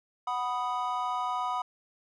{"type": "chord", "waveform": "triangle", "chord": "B major", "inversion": "second", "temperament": "equal", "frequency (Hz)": [740, 987.8, 1244.5], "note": ["F#5", "B5", "D#6"], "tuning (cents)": [0, 0, 0], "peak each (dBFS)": [-32, -30, -32], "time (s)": [0.27, 1.62], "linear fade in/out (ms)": 5, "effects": ["resampled to 22050 Hz"]}